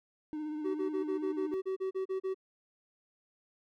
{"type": "tone with vibrato", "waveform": "triangle", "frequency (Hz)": 304.8, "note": "D#4", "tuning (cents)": -36, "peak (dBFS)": -33, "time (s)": [0.33, 1.54], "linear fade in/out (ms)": 0, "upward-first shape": "sine", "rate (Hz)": 16, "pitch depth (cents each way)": 28}
{"type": "tone bursts", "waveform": "triangle", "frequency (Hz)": 380, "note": "F#4", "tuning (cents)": 46, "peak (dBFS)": -29, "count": 12, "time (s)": [0.64, 2.345], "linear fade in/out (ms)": 20, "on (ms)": 110, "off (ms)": 35}
{"effects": []}